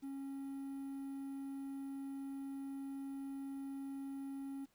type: tone with quantisation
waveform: triangle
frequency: 274 Hz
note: C#4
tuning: 20 cents flat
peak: -40 dBFS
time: 0.02-4.66 s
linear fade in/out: 20 ms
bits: 11
effects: pink hiss -75 dBFS RMS until 4.74 s